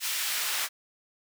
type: noise with high-pass filter sweep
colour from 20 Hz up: pink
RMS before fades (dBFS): -30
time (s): 0-0.69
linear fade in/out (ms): 50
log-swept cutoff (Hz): 2500 to 1300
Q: 0.7
effects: none